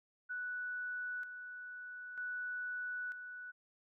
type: tone with tremolo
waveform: sine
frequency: 1480 Hz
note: F#6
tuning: in tune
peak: -38 dBFS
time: 0.29-3.52 s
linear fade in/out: 20 ms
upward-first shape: square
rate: 0.53 Hz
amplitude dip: 55%
effects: none